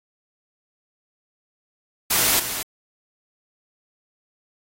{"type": "noise with echo", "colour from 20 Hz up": "white", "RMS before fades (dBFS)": -19, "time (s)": [2.1, 2.4], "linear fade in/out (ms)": 10, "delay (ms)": 230, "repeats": 1, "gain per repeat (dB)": -9, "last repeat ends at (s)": 2.63, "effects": ["AAC 48 kbps"]}